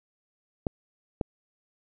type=clicks; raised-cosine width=2 ms; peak=-13 dBFS; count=2; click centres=0.668 / 1.212 s; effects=none